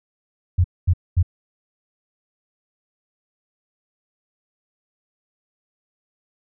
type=tone bursts; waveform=sine; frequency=88.7 Hz; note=F2; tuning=27 cents sharp; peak=-12 dBFS; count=3; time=0.58-1.229 s; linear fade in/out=10 ms; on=63 ms; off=230 ms; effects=none